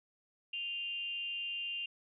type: tone with frequency modulation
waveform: sine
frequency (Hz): 2794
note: F7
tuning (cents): 0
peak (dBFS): -36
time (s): 0.53-1.86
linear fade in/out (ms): 5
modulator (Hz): 316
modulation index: 0.42
effects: none